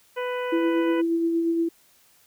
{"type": "harmonic tone", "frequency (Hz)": 496.6, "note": "B4", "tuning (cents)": 9, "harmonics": [1, 2, 3, 4, 5, 6], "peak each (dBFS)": [-27, -33, -37, -39, -41, -43], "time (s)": [0.16, 1.02], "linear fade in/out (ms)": 20}
{"type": "tone with tremolo", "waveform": "sine", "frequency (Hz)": 333.3, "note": "E4", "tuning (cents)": 19, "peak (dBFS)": -19, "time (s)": [0.52, 1.69], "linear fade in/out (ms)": 10, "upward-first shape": "sine", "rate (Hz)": 8.5, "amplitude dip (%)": 30}
{"effects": ["white hiss -59 dBFS RMS until 2.26 s"]}